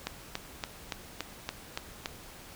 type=click train; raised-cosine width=0.2 ms; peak=-15 dBFS; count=8; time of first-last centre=0.07-2.059 s; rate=3.52 Hz; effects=pink hiss -49 dBFS RMS until 2.55 s